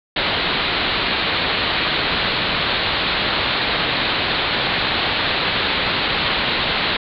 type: low-pass noise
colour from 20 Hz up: white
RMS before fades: -20 dBFS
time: 0.16-6.97 s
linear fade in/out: 5 ms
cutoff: 4300 Hz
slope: 96 dB/octave
effects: none